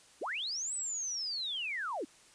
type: linear two-way sweep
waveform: sine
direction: up then down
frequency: 235 to 8120 to 235 Hz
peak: -34 dBFS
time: 0.21-2.05 s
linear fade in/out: 10 ms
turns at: 0.74 s
effects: white hiss -60 dBFS RMS until 2.34 s + resampled to 22050 Hz